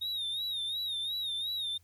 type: tone with vibrato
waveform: triangle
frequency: 3729 Hz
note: A#7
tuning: in tune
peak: -31 dBFS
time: 0.01-1.78 s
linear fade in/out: 10 ms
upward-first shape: sine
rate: 2.8 Hz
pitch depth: 90 cents each way
effects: added 88 Hz sine -62 dBFS peak until 1.83 s + white hiss -71 dBFS RMS until 1.83 s